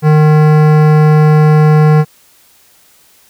sine tone with hard clipping, 153.1 Hz, D#3, 28 cents flat, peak -6 dBFS, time 0.02-2.05 s, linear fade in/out 50 ms, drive 17 dB, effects white hiss -47 dBFS RMS until 3.29 s

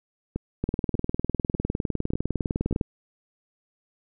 two click trains, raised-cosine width 3 ms, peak -15 / -12 dBFS, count 5 / 44, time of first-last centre 0.36-2.727 / 0.64-2.812 s, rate 1.69 / 19.8 Hz, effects none

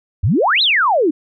sine exponential two-way sweep, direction up then down, 77.6 to 4219 to 280.4 Hz, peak -11 dBFS, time 0.23-1.11 s, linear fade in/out 10 ms, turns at 0.62 s, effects none

